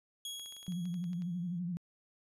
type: tone with exponential decay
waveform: sawtooth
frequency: 3322 Hz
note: G#7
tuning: in tune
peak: -35 dBFS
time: 0.25-1.59 s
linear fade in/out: 2 ms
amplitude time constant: 290 ms
type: clicks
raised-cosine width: 0.2 ms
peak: -39 dBFS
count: 12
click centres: 0.396 / 0.46 / 0.524 / 0.566 / 0.629 / 0.666 / 0.722 / 0.855 / 0.942 / 1.041 / 1.132 / 1.221 s
type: tone with vibrato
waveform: sine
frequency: 175.5 Hz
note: F3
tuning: 9 cents sharp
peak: -34 dBFS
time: 0.68-1.77 s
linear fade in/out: 0 ms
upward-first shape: sine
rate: 12 Hz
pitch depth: 80 cents each way
effects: resampled to 32000 Hz